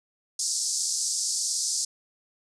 pink band-pass noise, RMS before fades -28 dBFS, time 0.39-1.85 s, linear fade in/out 5 ms, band 4800 to 9100 Hz, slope 48 dB/octave, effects none

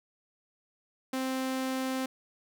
sawtooth tone, 261.6 Hz, C4, in tune, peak -26 dBFS, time 1.13-2.06 s, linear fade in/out 5 ms, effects none

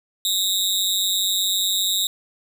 sawtooth tone with amplitude modulation, 3757 Hz, A#7, 13 cents sharp, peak -12 dBFS, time 0.25-2.07 s, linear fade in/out 2 ms, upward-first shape sine, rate 192 Hz, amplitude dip 95%, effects none

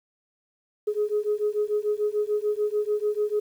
sine beating tone pair, 416.4 / 423.2 Hz, G#4 / G#4, +5 / +33 cents, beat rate 6.8 Hz, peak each -25 dBFS, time 0.87-3.4 s, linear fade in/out 10 ms, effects tanh soft clip ceiling -16 dBFS + 9-bit

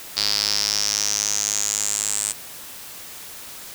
square tone with band-pass filter sweep, 51.91 Hz, G#1, in tune, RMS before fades -23 dBFS, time 0.16-2.33 s, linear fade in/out 20 ms, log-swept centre 4700 to 8100 Hz, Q 6.5, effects white hiss -38 dBFS RMS until 3.74 s

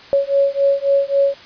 sine beating tone pair, 554.4 / 558.1 Hz, C#5 / C#5, 0 / +12 cents, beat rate 3.7 Hz, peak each -16 dBFS, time 0.13-1.34 s, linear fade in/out 0 ms, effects white hiss -40 dBFS RMS until 1.45 s + resampled to 11025 Hz

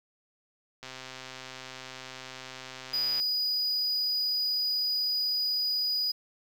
click train, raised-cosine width 0.2 ms, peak -24 dBFS, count 309, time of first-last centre 0.83-3.199 s, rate 130 Hz
triangle tone, 4932 Hz, D#8, 16 cents flat, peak -25 dBFS, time 2.93-6.12 s, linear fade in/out 10 ms
effects 9-bit

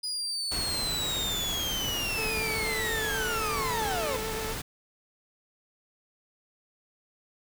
35% pulse linear sweep, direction down, 4962 to 490 Hz, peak -28 dBFS, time 0.03-4.17 s, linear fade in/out 10 ms
pink noise, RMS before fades -35 dBFS, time 0.51-4.62 s, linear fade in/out 10 ms
sawtooth tone with vibrato, 440 Hz, A4, in tune, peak -30 dBFS, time 2.17-4.54 s, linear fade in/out 10 ms, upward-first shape sine, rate 8.2 Hz, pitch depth 20 cents each way
click, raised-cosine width 3 ms, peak -27 dBFS, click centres 3.821 s
effects none

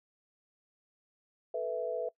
sine chord, A suspended second, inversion none, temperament equal, 440 / 493.9 / 659.3 Hz, A4 / B4 / E5, 0 / 0 / 0 cents, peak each -38 / -35 / -35 dBFS, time 1.54-2.09 s, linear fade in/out 5 ms, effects noise-tail reverb RT60 0.1 s tail -21 dB re dry

